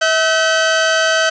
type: tone pair together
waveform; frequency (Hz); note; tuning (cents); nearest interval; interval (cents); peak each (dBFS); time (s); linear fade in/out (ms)
sawtooth; 646 / 1528; E5 / G6; -35 / -45; octave + minor third; 1490; -11; 0.01-1.3; 10
effects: resampled to 16000 Hz + 7-bit